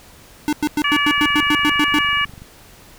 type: tone bursts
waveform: square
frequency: 299.3 Hz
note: D4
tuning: 33 cents sharp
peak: -16 dBFS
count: 11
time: 0.48-1.987 s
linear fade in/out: 0 ms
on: 47 ms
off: 99 ms
type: harmonic tone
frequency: 576 Hz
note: D5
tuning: 34 cents flat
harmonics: 2 / 3 / 4 / 5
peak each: -21 / -21 / -21 / -21 dBFS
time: 0.84-2.25 s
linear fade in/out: 5 ms
type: click train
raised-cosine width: 5 ms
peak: -26 dBFS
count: 31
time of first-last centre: 1.18-2.42 s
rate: 24.2 Hz
effects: pink hiss -45 dBFS RMS until 2.98 s